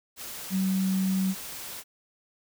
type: tone in noise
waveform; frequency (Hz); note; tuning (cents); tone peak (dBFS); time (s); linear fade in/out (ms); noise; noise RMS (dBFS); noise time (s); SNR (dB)
sine; 189.8; F#3; +44; -23; 0.5-1.35; 50; white; -39; 0.16-1.84; +13
effects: none